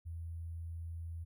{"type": "tone with sample-and-hold", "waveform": "sine", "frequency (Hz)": 83.2, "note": "E2", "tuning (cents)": 17, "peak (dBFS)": -40, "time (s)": [0.05, 1.25], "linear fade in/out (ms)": 20, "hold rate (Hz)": 11025, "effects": []}